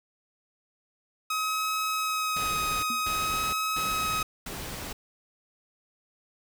sawtooth tone with vibrato, 1268 Hz, D#6, 32 cents sharp, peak -23 dBFS, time 1.3-4.23 s, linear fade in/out 5 ms, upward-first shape sine, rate 0.52 Hz, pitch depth 14 cents each way
pink noise bursts, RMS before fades -37 dBFS, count 4, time 2.36-4.93 s, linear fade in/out 5 ms, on 470 ms, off 230 ms
sine tone with exponential decay, 236.1 Hz, A#3, 22 cents sharp, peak -32 dBFS, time 2.9-3.06 s, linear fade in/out 2 ms, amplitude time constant 34 ms
effects none

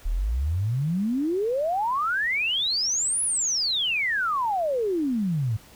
sine exponential two-way sweep, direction up then down, 35.97 to 10530 to 102.8 Hz, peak -22 dBFS, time 0.05-5.57 s, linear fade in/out 10 ms, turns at 3.23 s, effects pink hiss -51 dBFS RMS until 5.75 s

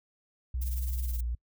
sine tone with pitch glide, 62.9 to 59.03 Hz, B1 to A#1, +32 to +22 cents, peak -29 dBFS, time 0.54-1.35 s, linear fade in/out 5 ms, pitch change -110 cents, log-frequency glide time 1.03-1.14 s
violet noise with tremolo, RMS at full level -40 dBFS, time 0.61-1.21 s, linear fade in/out 10 ms, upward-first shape sine, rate 19 Hz, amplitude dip 65%
effects noise-tail reverb RT60 0.1 s tail -26 dB re dry

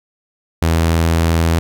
sawtooth tone with pitch glide, 82.1 to 82.58 Hz, E2 to E2, -6 to +4 cents, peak -8 dBFS, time 0.62-1.59 s, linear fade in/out 0 ms, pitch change +10 cents, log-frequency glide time 0.78-0.95 s, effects none

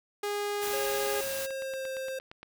sawtooth tone, 410.7 Hz, G#4, 19 cents flat, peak -26 dBFS, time 0.23-1.21 s, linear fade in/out 5 ms
white noise, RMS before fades -37 dBFS, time 0.61-1.47 s, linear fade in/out 20 ms
square tone with pitch glide, 543 to 527.8 Hz, C#5 to C5, -36 to +15 cents, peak -34 dBFS, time 0.73-2.19 s, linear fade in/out 5 ms, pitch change -49 cents, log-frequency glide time 1.2-1.9 s
click train, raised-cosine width 0.3 ms, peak -29 dBFS, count 12, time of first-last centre 1.16-2.43 s, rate 8.66 Hz
effects none

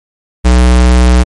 square tone, 61.74 Hz, B1, in tune, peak -4 dBFS, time 0.44-1.24 s, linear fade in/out 20 ms, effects MP3 48 kbps

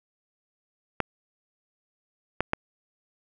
clicks, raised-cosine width 0.5 ms, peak -8 dBFS, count 3, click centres 1.003 / 2.406 / 2.534 s, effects none

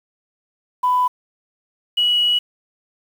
sine tone pair in turn, 997 / 2924 Hz, B5 / F#7, +16 / -21 cents, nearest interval octave + perfect fifth, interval 1863 cents, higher second, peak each -13 dBFS, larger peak neither, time 0.83-1.08 / 1.97-2.39 s, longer second, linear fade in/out 10 ms, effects tanh soft clip ceiling -9 dBFS + 7-bit

